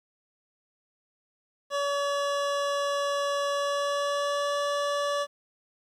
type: tone with pitch glide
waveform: 25% pulse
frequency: 568 to 574.6 Hz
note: C#5 to D5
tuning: +42 to -38 cents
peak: -22 dBFS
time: 1.7-5.27 s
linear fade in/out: 50 ms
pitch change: +20 cents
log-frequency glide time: 3.51-4.58 s
effects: low-pass 7000 Hz 12 dB/octave + 10-bit